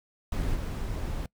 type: noise with level steps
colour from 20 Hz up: brown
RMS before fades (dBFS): -29 / -32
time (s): 0.32-1.26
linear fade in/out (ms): 2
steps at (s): 0.54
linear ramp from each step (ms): 20
effects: noise-tail reverb RT60 0.1 s tail -23 dB re dry